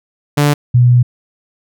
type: tone pair in turn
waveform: sawtooth / sine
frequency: 145.9 / 122.69 Hz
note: D3 / B2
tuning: -11 / -11 cents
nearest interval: minor third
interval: 300 cents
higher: first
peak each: -5 dBFS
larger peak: neither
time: 0.37-0.54 / 0.74-1.03 s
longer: second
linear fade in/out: 10 ms
effects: none